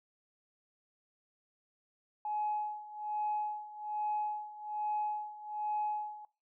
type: tone with tremolo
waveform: sine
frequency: 844 Hz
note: G#5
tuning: 28 cents sharp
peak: -30 dBFS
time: 2.25-6.25 s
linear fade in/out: 2 ms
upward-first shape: sine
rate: 1.2 Hz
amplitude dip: 85%
effects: noise-tail reverb RT60 0.3 s tail -20 dB re dry + tanh soft clip ceiling -26 dBFS